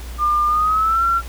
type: tone with pitch glide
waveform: sine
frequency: 1200 to 1362.6 Hz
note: D6 to F6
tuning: +37 to -43 cents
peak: -14 dBFS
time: 0.18-1.22 s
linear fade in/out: 50 ms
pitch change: +220 cents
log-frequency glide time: 0.47-1.04 s
effects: added 59 Hz sine -29 dBFS peak until 1.28 s + pink hiss -39 dBFS RMS until 1.28 s